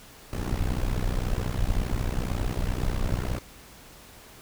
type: noise with amplitude modulation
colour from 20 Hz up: brown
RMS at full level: -23 dBFS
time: 0.33-3.39 s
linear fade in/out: 0 ms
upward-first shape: sine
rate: 62 Hz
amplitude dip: 90%
effects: pink hiss -49 dBFS RMS until 4.41 s